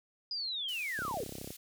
sine linear sweep, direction down, 4982 to 346.2 Hz, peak -34 dBFS, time 0.31-1.24 s, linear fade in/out 2 ms
white band-pass noise, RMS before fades -49 dBFS, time 0.68-1.57 s, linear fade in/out 10 ms, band 2600 to 16000 Hz, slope 12 dB/octave
click train, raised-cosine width 2 ms, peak -29 dBFS, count 18, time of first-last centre 0.99-1.505 s, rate 33 Hz
effects high-pass 60 Hz 12 dB/octave

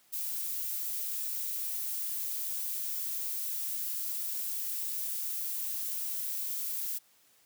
violet noise, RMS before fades -35 dBFS, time 0.12-6.99 s, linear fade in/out 20 ms, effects white hiss -65 dBFS RMS until 7.45 s + high-pass 80 Hz 12 dB/octave

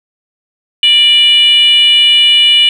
sine tone with frequency modulation, 2934 Hz, F#7, 15 cents flat, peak -3 dBFS, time 0.83-2.69 s, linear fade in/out 2 ms, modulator 570 Hz, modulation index 0.64, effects tanh soft clip ceiling 0 dBFS + 7-bit

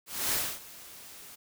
white noise with ADSR envelope, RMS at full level -28 dBFS, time 0.06-1.36 s, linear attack 260 ms, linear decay 270 ms, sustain -20 dB, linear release 18 ms, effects none

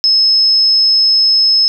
sine tone, 5190 Hz, E8, 28 cents flat, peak -7 dBFS, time 0.04-1.68 s, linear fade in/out 0 ms, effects none

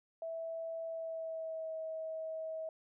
sine tone with pitch glide, 656 to 640.3 Hz, E5 to D#5, -9 to +49 cents, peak -38 dBFS, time 0.22-2.69 s, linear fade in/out 2 ms, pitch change -42 cents, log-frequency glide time 0.86-1.75 s, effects none

